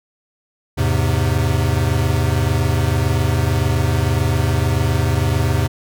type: chord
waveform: square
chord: E augmented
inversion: none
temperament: equal with one note detuned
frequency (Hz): 82.07 / 103.83 / 130.81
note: E2 / G#2 / B#2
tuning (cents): -7 / 0 / 0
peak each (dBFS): -20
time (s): 0.77-5.68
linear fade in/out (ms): 20
effects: none